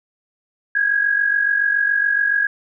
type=tone pair together; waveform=sine; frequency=1609 / 1656.1 Hz; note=G6 / G#6; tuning=+45 / -5 cents; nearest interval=unison; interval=50 cents; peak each=-21 / -16 dBFS; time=0.75-2.47 s; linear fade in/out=5 ms; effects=none